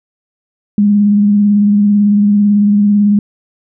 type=tone with vibrato; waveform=sine; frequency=205.3 Hz; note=G#3; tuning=20 cents flat; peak=-6 dBFS; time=0.78-3.19 s; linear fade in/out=2 ms; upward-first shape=sine; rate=18 Hz; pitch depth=27 cents each way; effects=none